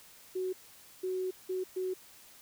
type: tone bursts at uneven times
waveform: sine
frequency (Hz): 371.5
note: F#4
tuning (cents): +7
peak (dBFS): -31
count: 4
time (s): 0.35-0.53 / 1.03-1.31 / 1.49-1.64 / 1.76-1.94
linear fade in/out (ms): 10
effects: white hiss -56 dBFS RMS until 2.41 s